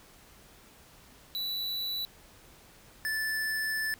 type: tone pair in turn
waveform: square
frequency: 3951 / 1750.8 Hz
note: B7 / A6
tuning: 0 / -9 cents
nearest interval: octave + major second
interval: 1409 cents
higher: first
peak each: -32 / -30 dBFS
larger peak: second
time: 1.35-2.05 / 3.05-3.94 s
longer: second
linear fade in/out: 0 ms
effects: pink hiss -56 dBFS RMS until 3.99 s